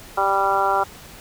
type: harmonic tone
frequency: 196 Hz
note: G3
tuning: in tune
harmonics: 2 / 3 / 4 / 5 / 6 / 7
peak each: -27 / -26 / -21 / -23 / -26 / -23 dBFS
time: 0.17-0.84 s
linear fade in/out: 10 ms
effects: pink hiss -42 dBFS RMS until 1.2 s